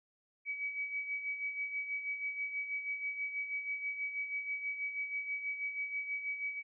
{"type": "tone with tremolo", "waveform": "sine", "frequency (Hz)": 2276, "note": "C#7", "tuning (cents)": 45, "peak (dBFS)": -33, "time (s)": [0.45, 6.63], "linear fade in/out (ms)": 50, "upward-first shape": "sine", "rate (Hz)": 6.2, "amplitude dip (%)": 60, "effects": []}